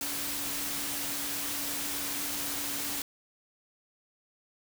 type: tone in noise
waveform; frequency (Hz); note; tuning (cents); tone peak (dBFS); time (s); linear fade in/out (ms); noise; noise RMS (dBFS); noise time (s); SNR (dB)
sine; 285.6; D4; -48; -44; 0.01-3.02; 2; white; -34; 0.01-3.02; -13
effects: none